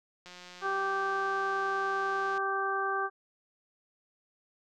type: click train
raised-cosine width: 0.2 ms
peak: -31 dBFS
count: 380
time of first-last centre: 0.26-2.377 s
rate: 179 Hz
type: harmonic tone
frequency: 390 Hz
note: G4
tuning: 9 cents flat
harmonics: 1 / 2 / 3 / 4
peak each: -35 / -35 / -32 / -34 dBFS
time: 0.61-3.1 s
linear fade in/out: 50 ms
effects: none